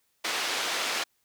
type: band-pass noise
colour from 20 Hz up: white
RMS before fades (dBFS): -30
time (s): 0.24-1.04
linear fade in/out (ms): 10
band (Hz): 400 to 4200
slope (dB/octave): 12
effects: white hiss -72 dBFS RMS until 1.24 s